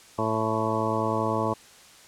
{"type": "harmonic tone with a mistuned harmonic", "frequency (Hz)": 110.6, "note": "A2", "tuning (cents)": 9, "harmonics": [1, 2, 3, 4, 5, 6, 8, 9, 10], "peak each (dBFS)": [-32, -32, -32, -32, -32, -32, -32, -32, -32], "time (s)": [0.18, 1.54], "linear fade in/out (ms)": 10, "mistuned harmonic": 8, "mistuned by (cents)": -25, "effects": ["white hiss -51 dBFS RMS until 2.07 s", "low-pass 9000 Hz 12 dB/octave"]}